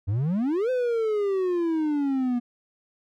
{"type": "exponential two-way sweep", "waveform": "triangle", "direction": "up then down", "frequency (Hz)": [91.7, 517, 238.7], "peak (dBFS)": -20, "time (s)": [0.07, 2.4], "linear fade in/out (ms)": 20, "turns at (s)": 0.7, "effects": []}